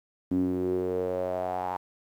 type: tone with band-pass filter sweep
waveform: sawtooth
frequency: 91.3 Hz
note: F#2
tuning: 23 cents flat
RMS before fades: -29 dBFS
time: 0.31-1.77 s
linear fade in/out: 5 ms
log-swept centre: 260 to 890 Hz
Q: 6.2
effects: 10-bit